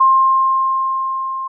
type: tone with level ramp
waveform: sine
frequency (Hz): 1060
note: C6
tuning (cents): +22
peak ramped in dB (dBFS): -7 to -21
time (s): 0-1.48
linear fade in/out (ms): 10
effects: none